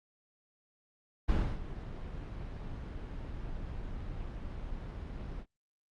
brown noise with ADSR envelope, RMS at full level -26 dBFS, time 1.28-5.46 s, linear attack 14 ms, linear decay 290 ms, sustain -14 dB, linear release 65 ms, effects low-pass 4000 Hz 12 dB/octave + Opus 32 kbps

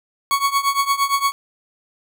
40% pulse tone with tremolo, 1113 Hz, C#6, 7 cents sharp, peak -12 dBFS, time 0.31-1.32 s, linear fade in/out 0 ms, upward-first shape triangle, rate 8.7 Hz, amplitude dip 90%, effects none

